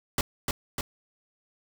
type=noise with echo; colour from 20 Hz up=pink; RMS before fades=-25 dBFS; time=0.18-0.21 s; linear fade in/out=2 ms; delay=300 ms; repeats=2; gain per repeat=-3 dB; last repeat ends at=0.81 s; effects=none